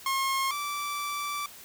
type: tone pair in turn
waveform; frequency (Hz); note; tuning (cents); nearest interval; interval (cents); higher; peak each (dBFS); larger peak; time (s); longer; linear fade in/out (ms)
sawtooth; 1076 / 1163.7; C6 / D6; +48 / -16; minor second; 136; second; -22 / -27; first; 0.06-0.51 / 0.51-1.46; second; 2
effects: white hiss -48 dBFS RMS until 1.64 s